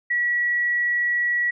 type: tone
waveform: sine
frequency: 1931 Hz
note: B6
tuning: 39 cents flat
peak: -19 dBFS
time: 0.1-1.51 s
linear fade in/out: 10 ms
effects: none